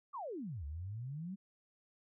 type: exponential two-way sweep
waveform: sine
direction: down then up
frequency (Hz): 1229 to 69.3 to 201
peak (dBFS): -40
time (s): 0.13-1.36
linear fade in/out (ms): 20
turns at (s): 0.65
effects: none